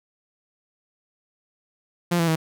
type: tone with pitch steps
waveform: sawtooth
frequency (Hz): 173.7 / 166.91 / 160.39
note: F3 / E3 / E3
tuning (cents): -9 / +22 / -47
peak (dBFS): -15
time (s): 2.11-2.359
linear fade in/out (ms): 10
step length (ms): 83
effects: none